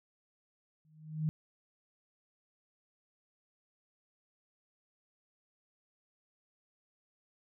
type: tone with exponential growth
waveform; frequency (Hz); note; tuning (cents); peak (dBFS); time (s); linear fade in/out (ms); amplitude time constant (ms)
sine; 155.6; D#3; 0; -26; 0.85-1.29; 0; 95
effects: none